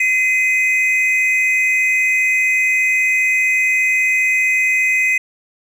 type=tone pair together; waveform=triangle; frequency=2047 / 2512 Hz; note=C7 / D#7; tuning=-38 / +16 cents; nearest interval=major third; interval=354 cents; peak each=-14 dBFS; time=0-5.18 s; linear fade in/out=5 ms; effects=none